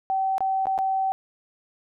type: tone with dropouts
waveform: sine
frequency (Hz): 768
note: G5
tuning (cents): -36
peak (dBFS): -21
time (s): 0.1-1.12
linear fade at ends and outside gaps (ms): 0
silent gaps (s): 0.381-0.406 / 0.656-0.669 / 0.779-0.788
effects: none